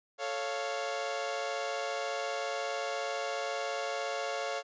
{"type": "chord", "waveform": "sawtooth", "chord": "A augmented", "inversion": "none", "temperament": "equal", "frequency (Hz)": [440, 554.4, 698.5], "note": ["A4", "C#5", "E#5"], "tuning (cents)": [0, 0, 0], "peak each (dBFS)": [-36, -32, -33], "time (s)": [0.18, 4.63], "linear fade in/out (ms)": 50, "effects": ["resampled to 16000 Hz"]}